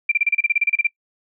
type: tone bursts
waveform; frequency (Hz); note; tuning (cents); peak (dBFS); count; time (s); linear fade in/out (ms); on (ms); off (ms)
sine; 2365; D7; +12; -13; 14; 0.09-0.871; 5; 27; 31
effects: noise-tail reverb RT60 0.1 s tail -25 dB re dry